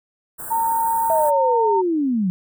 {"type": "band-stop noise", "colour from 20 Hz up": "white", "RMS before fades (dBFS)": -32, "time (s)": [0.38, 1.31], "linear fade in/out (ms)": 20, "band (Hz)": [1700, 7800], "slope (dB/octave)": 96}
{"type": "tone", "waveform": "sine", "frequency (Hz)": 913, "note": "A#5", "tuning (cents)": -36, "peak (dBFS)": -17, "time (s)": [0.5, 1.82], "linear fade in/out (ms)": 20}
{"type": "linear sweep", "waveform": "sine", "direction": "down", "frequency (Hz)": [659.3, 174.61], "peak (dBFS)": -17, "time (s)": [1.1, 2.3], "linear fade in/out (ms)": 0}
{"effects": []}